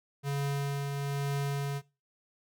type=tone with tremolo; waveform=square; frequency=140.8 Hz; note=C#3; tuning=27 cents sharp; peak=-29 dBFS; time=0.23-1.82 s; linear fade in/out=50 ms; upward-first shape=triangle; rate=1.1 Hz; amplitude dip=35%; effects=noise-tail reverb RT60 0.3 s tail -21 dB re dry